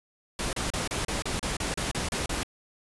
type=noise bursts; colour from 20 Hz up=pink; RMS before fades=-30 dBFS; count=12; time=0.39-2.433 s; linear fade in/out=2 ms; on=140 ms; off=33 ms; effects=resampled to 24000 Hz